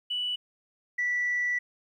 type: tone pair in turn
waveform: sine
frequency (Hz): 2960 / 1960.8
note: F#7 / B6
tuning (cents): 0 / -13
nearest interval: perfect fifth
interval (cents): 713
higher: first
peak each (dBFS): -27 / -24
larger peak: second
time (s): 0.1-0.36 / 0.98-1.59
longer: second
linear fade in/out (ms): 10
effects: tanh soft clip ceiling -21 dBFS + 11-bit